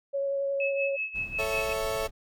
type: tone with vibrato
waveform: sine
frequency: 554.4 Hz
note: C#5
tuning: in tune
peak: -26 dBFS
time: 0.13-0.97 s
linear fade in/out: 20 ms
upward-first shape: triangle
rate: 11 Hz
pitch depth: 13 cents each way
type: tone with tremolo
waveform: sine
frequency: 2589 Hz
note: E7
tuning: 32 cents flat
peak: -27 dBFS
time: 0.6-1.73 s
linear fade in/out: 2 ms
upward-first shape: sine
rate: 5.4 Hz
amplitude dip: 80%
type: noise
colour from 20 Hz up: brown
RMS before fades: -42 dBFS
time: 1.14-2.11 s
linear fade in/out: 20 ms
type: chord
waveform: 35% pulse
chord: A major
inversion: none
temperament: equal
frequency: 440 / 554.4 / 659.3 Hz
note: A4 / C#5 / E5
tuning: 0 / 0 / 0 cents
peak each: -31 dBFS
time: 1.38-2.08 s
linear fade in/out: 20 ms
effects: none